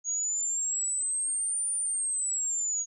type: exponential two-way sweep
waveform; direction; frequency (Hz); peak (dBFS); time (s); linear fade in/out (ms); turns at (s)
sine; up then down; 6650 to 9330 to 6650; -27; 0.04-2.86; 50; 1.72
effects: none

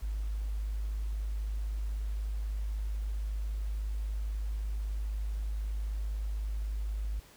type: tone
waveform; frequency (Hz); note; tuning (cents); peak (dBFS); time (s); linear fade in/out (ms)
sine; 51.91; G#1; 0; -31; 0.02-7.2; 10
effects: pink hiss -57 dBFS RMS until 7.36 s

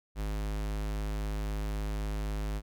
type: tone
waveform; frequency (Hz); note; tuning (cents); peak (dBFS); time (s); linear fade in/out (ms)
square; 51.91; G#1; 0; -32; 0.15-2.62; 50
effects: none

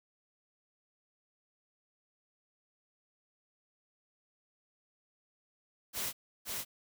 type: noise with echo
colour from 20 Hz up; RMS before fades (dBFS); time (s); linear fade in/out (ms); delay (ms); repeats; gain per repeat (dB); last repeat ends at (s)
white; -36; 5.93-6.13; 50; 520; 1; -2; 6.65
effects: none

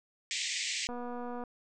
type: band-pass noise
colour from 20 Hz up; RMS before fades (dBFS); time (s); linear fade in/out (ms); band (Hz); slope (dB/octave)
pink; -35; 0.31-0.87; 0; 1900 to 8100; 96
type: click train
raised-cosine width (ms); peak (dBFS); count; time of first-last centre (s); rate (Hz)
1; -28; 134; 0.89-1.437; 243
effects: none

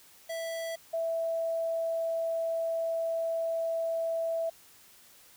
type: tone pair in turn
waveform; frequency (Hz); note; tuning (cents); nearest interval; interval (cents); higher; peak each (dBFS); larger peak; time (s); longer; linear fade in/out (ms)
square / sine; 659.3 / 659.3; E5 / E5; 0 / 0; unison; 0; neither; -34 / -28; second; 0.29-0.76 / 0.93-4.5; second; 10
effects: white hiss -57 dBFS RMS until 5.36 s

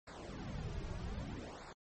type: noise with flanger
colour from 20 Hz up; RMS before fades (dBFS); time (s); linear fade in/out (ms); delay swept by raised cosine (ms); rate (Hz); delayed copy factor
brown; -44; 0.07-1.73; 5; 0.32 to 4.02; 0.63; -0.9
effects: MP3 32 kbps

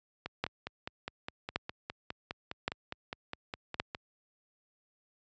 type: two click trains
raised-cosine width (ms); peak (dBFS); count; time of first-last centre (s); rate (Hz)
0.3; -21 / -14; 19 / 4; 0.26-3.949 / 0.44-3.799; 4.88 / 0.893
effects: high-pass 60 Hz 12 dB/octave + resampled to 16000 Hz

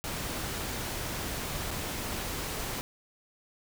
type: noise with dropouts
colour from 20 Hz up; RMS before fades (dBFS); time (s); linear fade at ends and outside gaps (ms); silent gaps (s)
pink; -35; 0.04-2.81; 0; 1.707-1.712
effects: none

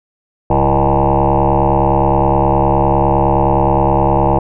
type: tone with frequency modulation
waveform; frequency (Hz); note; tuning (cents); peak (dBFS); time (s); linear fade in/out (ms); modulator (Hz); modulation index
sine; 473.5; A#4; +27; -8; 0.5-4.39; 5; 69.7; 6.6
effects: tanh soft clip ceiling -4 dBFS

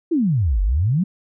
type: exponential two-way sweep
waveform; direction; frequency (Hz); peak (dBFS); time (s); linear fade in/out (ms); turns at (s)
sine; down then up; 358.9 to 44.35 to 200.9; -15; 0.11-1.04; 10; 0.62
effects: none

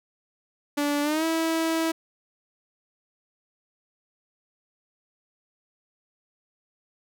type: tone with pitch glide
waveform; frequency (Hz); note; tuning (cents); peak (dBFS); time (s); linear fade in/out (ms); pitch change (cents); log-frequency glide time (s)
sawtooth; 290 to 325.5; D4 to E4; -22 to -22; -19; 0.77-1.92; 10; +200; 1.02-1.25
effects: none

